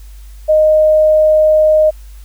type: tone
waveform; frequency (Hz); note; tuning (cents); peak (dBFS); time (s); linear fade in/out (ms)
sine; 619; D#5; -9; -6; 0.48-1.91; 20
effects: added 50 Hz sine -31 dBFS peak until 2.24 s + white hiss -48 dBFS RMS until 2.24 s